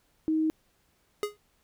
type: tone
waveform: sine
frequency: 315 Hz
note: D#4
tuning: 21 cents sharp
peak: -23 dBFS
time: 0.28-0.5 s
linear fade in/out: 0 ms
type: tone with exponential decay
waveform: square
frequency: 415.3 Hz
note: G#4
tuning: in tune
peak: -24 dBFS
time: 1.23-1.37 s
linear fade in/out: 1 ms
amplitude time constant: 29 ms
effects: pink hiss -69 dBFS RMS until 1.63 s